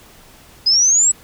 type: exponential sweep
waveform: sine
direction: up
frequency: 4978 to 7902 Hz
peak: -10 dBFS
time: 0.66-1.12 s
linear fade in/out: 10 ms
effects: pink hiss -45 dBFS RMS until 1.23 s